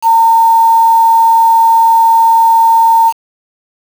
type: tone with quantisation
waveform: sine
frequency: 911 Hz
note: A#5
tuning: 40 cents flat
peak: -4 dBFS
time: 0.02-3.13 s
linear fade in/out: 50 ms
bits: 4
effects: none